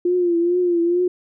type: tone with vibrato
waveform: sine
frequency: 349.2 Hz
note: F4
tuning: in tune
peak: -15 dBFS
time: 0.05-1.08 s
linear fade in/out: 5 ms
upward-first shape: triangle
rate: 2.3 Hz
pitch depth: 69 cents each way
effects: none